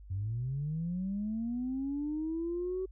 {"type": "linear sweep", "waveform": "sine", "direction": "up", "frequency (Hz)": [90.2, 379.7], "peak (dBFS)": -31, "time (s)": [0.1, 2.86], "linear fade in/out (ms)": 10, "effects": ["tanh soft clip ceiling -27 dBFS", "added 50 Hz sine -48 dBFS peak until 2.91 s"]}